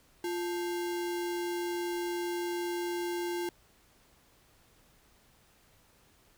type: tone with sample-and-hold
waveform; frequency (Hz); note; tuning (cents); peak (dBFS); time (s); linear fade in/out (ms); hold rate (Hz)
sine; 348.7; F4; -3; -31; 0.24-3.49; 2; 1225
effects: pink hiss -64 dBFS RMS until 6.37 s